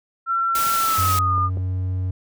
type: tone with pitch glide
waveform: sine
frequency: 1354 to 1213.3 Hz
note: E6 to D#6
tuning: +46 to -44 cents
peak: -18 dBFS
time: 0.26-1.5 s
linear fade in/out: 50 ms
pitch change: -190 cents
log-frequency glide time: 0.77-1.36 s
type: noise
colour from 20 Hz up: white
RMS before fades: -26 dBFS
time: 0.55-1.19 s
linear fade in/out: 2 ms
type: tone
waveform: triangle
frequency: 92.5 Hz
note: F#2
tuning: in tune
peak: -19 dBFS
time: 0.98-2.11 s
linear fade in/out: 5 ms
type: clicks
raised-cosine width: 2 ms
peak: -24 / -19 dBFS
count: 2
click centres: 1.38 / 1.572 s
effects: none